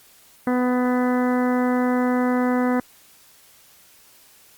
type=harmonic tone; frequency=249.4 Hz; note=B3; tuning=17 cents sharp; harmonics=1 / 2 / 3 / 4 / 5 / 6 / 7 / 8; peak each=-19 / -25 / -29 / -31 / -33 / -35 / -36 / -37 dBFS; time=0.47-2.8 s; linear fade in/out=2 ms; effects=white hiss -52 dBFS RMS until 4.57 s + Opus 48 kbps